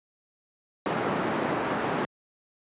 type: band-pass noise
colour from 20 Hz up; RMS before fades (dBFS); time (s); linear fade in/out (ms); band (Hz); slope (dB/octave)
pink; -28; 0.86-2.05; 0; 200 to 1500; 12
effects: high-pass 100 Hz 12 dB/octave + resampled to 8000 Hz